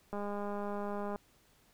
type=click train; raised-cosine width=1 ms; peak=-26 dBFS; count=211; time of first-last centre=0.13-1.159 s; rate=204 Hz; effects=pink hiss -67 dBFS RMS until 1.73 s